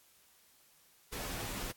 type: noise with comb filter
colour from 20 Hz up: pink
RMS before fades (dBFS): -40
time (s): 1.12-1.72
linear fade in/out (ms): 10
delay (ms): 13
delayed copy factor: -0.7
effects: white hiss -65 dBFS RMS until 1.76 s + AAC 64 kbps